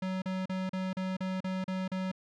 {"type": "tone bursts", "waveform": "square", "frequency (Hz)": 187.3, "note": "F#3", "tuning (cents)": 21, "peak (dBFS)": -32, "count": 9, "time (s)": [0.02, 2.116], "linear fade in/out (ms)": 5, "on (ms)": 200, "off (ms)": 37, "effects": ["low-pass 4000 Hz 12 dB/octave"]}